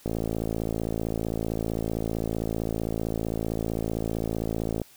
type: click train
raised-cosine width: 2 ms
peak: -15 dBFS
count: 265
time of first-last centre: 0.06-4.817 s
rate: 55.5 Hz
effects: white hiss -54 dBFS RMS until 4.96 s